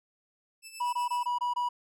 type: tone with tremolo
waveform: 15% pulse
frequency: 2637 Hz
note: E7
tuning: in tune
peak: -34 dBFS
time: 0.62-1.27 s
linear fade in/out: 50 ms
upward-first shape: sine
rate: 8.2 Hz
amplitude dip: 65%
type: tone bursts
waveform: triangle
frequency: 974 Hz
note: B5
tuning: 24 cents flat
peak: -25 dBFS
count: 6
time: 0.8-1.69 s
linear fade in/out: 10 ms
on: 130 ms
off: 22 ms
effects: none